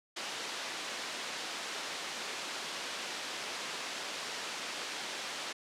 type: band-pass noise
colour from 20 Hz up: white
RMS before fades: -40 dBFS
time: 0.16-5.53 s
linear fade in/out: 10 ms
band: 270 to 4600 Hz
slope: 12 dB/octave
effects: low-pass 10000 Hz 12 dB/octave